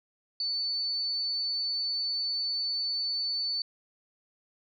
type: tone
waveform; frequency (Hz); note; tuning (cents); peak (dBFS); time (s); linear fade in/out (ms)
sine; 4495; C#8; +23; -28; 0.4-3.62; 2
effects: none